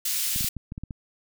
white high-pass noise, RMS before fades -27 dBFS, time 0.05-0.49 s, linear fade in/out 5 ms, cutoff 2700 Hz, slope 12 dB/octave
clicks, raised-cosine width 5 ms, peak -22 dBFS, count 8, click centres 0.361 / 0.409 / 0.445 / 0.567 / 0.721 / 0.779 / 0.836 / 0.908 s
effects none

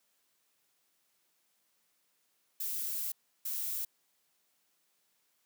violet noise bursts at uneven times, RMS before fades -36 dBFS, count 2, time 2.6-3.12 / 3.45-3.85 s, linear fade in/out 5 ms, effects white hiss -75 dBFS RMS until 5.45 s + high-pass 150 Hz 12 dB/octave

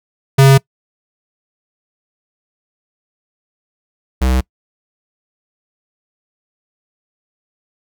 square tone pair in turn, 135.8 / 64.09 Hz, C#3 / C2, -35 / -35 cents, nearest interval octave + minor second, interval 1300 cents, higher first, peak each -5 / -12 dBFS, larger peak first, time 0.38-0.58 / 4.21-4.41 s, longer neither, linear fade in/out 10 ms, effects noise-tail reverb RT60 0.1 s tail -24 dB re dry

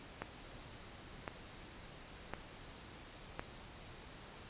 click train, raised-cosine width 0.5 ms, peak -24 dBFS, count 4, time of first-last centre 0.22-3.395 s, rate 0.945 Hz, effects pink hiss -53 dBFS RMS until 4.49 s + resampled to 8000 Hz

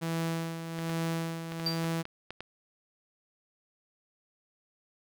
sawtooth tone with tremolo, 164.81 Hz, E3, in tune, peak -25 dBFS, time 0.01-2.03 s, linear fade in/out 20 ms, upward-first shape sine, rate 1.2 Hz, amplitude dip 60%
clicks, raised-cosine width 0.3 ms, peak -23 dBFS, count 8, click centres 0.789 / 0.896 / 1.521 / 1.599 / 1.843 / 2.054 / 2.306 / 2.406 s
triangle tone with exponential decay, 4699 Hz, D8, in tune, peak -24 dBFS, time 1.66-1.85 s, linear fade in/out 5 ms, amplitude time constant 41 ms
effects none

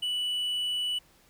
triangle tone, 2960 Hz, F#7, in tune, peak -26 dBFS, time 0.02-0.99 s, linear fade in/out 10 ms, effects pink hiss -61 dBFS RMS until 1.29 s

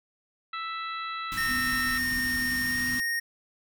harmonic tone, 659.3 Hz, E5, in tune, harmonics 2 / 3 / 4 / 5 / 6, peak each -33 / -40 / -42 / -48 / -41 dBFS, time 0.53-1.98 s, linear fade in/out 5 ms
pink band-stop noise, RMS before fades -38 dBFS, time 1.32-3 s, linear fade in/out 0 ms, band 320 to 970 Hz, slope 48 dB/octave
square tone with pitch glide, 1837 to 1857.3 Hz, A#6 to A#6, -26 to -7 cents, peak -27 dBFS, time 1.37-3.2 s, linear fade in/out 10 ms, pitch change +19 cents, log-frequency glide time 2.64-2.8 s
sine tone, 249.1 Hz, B3, 15 cents sharp, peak -35 dBFS, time 1.49-2.99 s, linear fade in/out 2 ms
effects none

